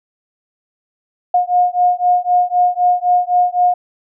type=beating tone pair; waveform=sine; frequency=715 / 718.9 Hz; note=F5 / F5; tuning=+41 / +50 cents; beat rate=3.9 Hz; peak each=-14 dBFS; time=1.34-3.74 s; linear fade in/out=5 ms; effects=none